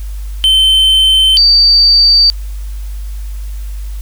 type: tone pair in turn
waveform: triangle / sine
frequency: 3085 / 4622 Hz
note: G7 / D8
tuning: -28 / -28 cents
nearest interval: perfect fifth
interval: 700 cents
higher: second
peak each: -4 dBFS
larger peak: neither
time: 0.44-1.37 / 1.37-2.3 s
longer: neither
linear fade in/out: 0 ms
effects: added 50 Hz sine -19 dBFS peak until 4.01 s + white hiss -41 dBFS RMS until 4.01 s